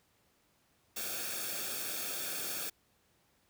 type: noise with comb filter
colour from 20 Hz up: white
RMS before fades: -38 dBFS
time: 0.96-2.7 s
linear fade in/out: 10 ms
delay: 1 ms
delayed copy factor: -0.65
effects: pink hiss -71 dBFS RMS until 3.49 s + high-pass 60 Hz 12 dB/octave